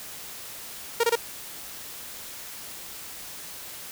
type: tone bursts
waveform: sawtooth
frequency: 466.2 Hz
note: A#4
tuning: in tune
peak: -15 dBFS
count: 3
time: 1-1.156 s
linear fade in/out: 5 ms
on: 36 ms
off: 24 ms
effects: white hiss -40 dBFS RMS until 3.91 s